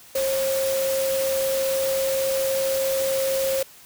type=tone in noise; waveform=sine; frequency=536 Hz; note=C5; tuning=42 cents sharp; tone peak=-21 dBFS; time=0.15-3.63 s; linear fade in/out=5 ms; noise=white; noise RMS=-30 dBFS; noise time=0.15-3.63 s; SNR=+6 dB; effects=white hiss -48 dBFS RMS until 3.85 s